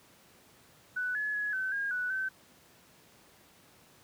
sine tone with pitch steps, 1490 / 1703 / 1684 / 1528 / 1624 / 1481 / 1537 Hz, F#6 / G#6 / G#6 / G6 / G#6 / F#6 / G6, +12 / +43 / +24 / -45 / -39 / +1 / -35 cents, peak -30 dBFS, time 0.96-2.29 s, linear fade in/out 10 ms, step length 190 ms, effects pink hiss -60 dBFS RMS until 4.03 s + high-pass 100 Hz 12 dB/octave

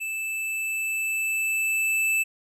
square tone with level ramp, 2635 Hz, E7, 1 cent flat, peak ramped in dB -29 to -21 dBFS, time 0-2.24 s, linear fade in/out 20 ms, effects resampled to 32000 Hz

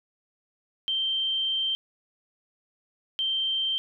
sine tone pair in turn, 3136 / 3136 Hz, G7 / G7, 0 / 0 cents, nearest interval unison, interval 0 cents, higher neither, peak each -24 dBFS, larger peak neither, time 0.88-1.75 / 3.19-3.78 s, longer first, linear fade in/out 0 ms, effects none

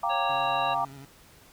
sine chord, G minor seventh, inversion third, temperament equal, 698.5 / 784 / 932.3 / 1174.7 Hz, F5 / G5 / Bb5 / D6, 0 / 0 / 0 / 0 cents, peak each -30 dBFS, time 0.03-0.85 s, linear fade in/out 5 ms
harmonic tone, 552 Hz, C#5, 7 cents flat, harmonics 1 / 3 / 5 / 7, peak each -36 / -39 / -34 / -37 dBFS, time 0.09-0.75 s, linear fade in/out 20 ms
25% pulse tone with vibrato, 137.5 Hz, C#3, 14 cents flat, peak -40 dBFS, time 0.29-1.05 s, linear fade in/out 2 ms, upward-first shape triangle, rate 11 Hz, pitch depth 54 cents each way
effects pink hiss -55 dBFS RMS until 1.52 s

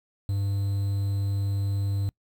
triangle tone with quantisation, 99.4 Hz, G2, 25 cents sharp, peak -22 dBFS, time 0.29-2.09 s, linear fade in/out 0 ms, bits 8, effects noise-tail reverb RT60 0.1 s tail -25 dB re dry

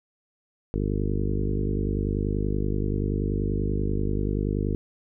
harmonic tone with a mistuned harmonic, 50.4 Hz, G1, 49 cents sharp, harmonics 1 / 2 / 3 / 4 / 5 / 6 / 7 / 8 / 9, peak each -27 / -30 / -32 / -33 / -34 / -35 / -35 / -36 / -37 dBFS, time 0.74-4.75 s, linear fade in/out 0 ms, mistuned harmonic 1, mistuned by -19 cents, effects none

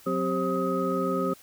sine tone cluster, 181.9 / 262.2 / 392.6 / 531 / 1261 Hz, F#3 / C4 / G4 / C5 / D#6, -29 / +4 / +3 / +25 / +23 cents, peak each -30 dBFS, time 0.06-1.34 s, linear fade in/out 10 ms, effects tanh soft clip ceiling -14 dBFS + white hiss -53 dBFS RMS until 1.42 s

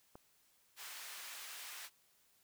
click, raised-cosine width 1 ms, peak -38 dBFS, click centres 0.155 s
pink high-pass noise, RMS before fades -49 dBFS, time 0.76-1.9 s, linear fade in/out 50 ms, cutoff 1400 Hz, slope 12 dB/octave
effects white hiss -72 dBFS RMS until 2.43 s

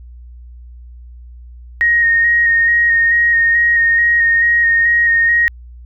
sine tone with vibrato, 1864.7 Hz, A#6, in tune, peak -9 dBFS, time 1.81-5.48 s, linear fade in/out 0 ms, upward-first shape square, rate 2.3 Hz, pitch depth 15 cents each way, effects added 60 Hz sine -33 dBFS peak until 5.85 s

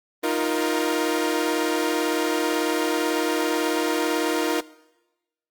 sawtooth chord, Eb suspended second, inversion none, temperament equal with one note detuned, 311.1 / 349.2 / 470.8 Hz, Eb4 / F4 / Bb4, 0 / 0 / +17 cents, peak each -22 / -22 / -22 dBFS, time 0.23-4.61 s, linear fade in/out 10 ms, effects noise-tail reverb RT60 1.0 s tail -20 dB re dry + Opus 24 kbps

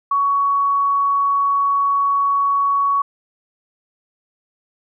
sine tone, 1120 Hz, C#6, 18 cents sharp, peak -14 dBFS, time 0.11-3.02 s, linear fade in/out 5 ms, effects none

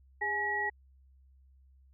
sine tone cluster, 407 / 840 / 1917 Hz, G#4 / G#5 / A#6, -35 / +19 / +48 cents, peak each -40 / -35 / -31 dBFS, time 0.21-0.7 s, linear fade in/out 10 ms, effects added 66 Hz sine -58 dBFS peak until 1.93 s

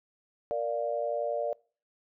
sine chord, Bb major, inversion none, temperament equal, 466.2 / 587.3 / 698.5 Hz, Bb4 / D5 / F5, 0 / 0 / 0 cents, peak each -34 / -30 / -35 dBFS, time 0.51-1.53 s, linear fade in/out 0 ms, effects noise-tail reverb RT60 0.4 s tail -25 dB re dry

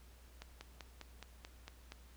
slowing click train, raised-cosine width 0.2 ms, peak -30 dBFS, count 8, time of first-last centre 0.42-1.921 s, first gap 190 ms, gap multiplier 1.04, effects added 60 Hz sine -57 dBFS peak until 2.16 s + pink hiss -65 dBFS RMS until 2.16 s

